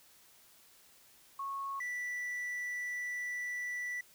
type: tone pair in turn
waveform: sine / triangle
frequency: 1100 / 1966.8 Hz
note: C#6 / B6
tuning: -14 / -8 cents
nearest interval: minor seventh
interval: 1006 cents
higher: second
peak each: -36 / -34 dBFS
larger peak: second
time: 1.39-1.8 / 1.8-4.01 s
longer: second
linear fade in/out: 5 ms
effects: white hiss -62 dBFS RMS until 4.14 s